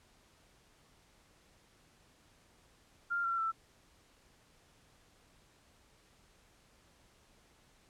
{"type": "tone with pitch steps", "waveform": "sine", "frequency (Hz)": [1395, 1362.4, 1330.5], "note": ["F6", "F6", "E6"], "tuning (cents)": [-2, -43, 16], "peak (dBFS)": -31, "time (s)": [3.1, 3.52], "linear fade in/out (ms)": 20, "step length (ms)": 140, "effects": ["pink hiss -66 dBFS RMS until 7.89 s", "low-pass 10000 Hz 12 dB/octave"]}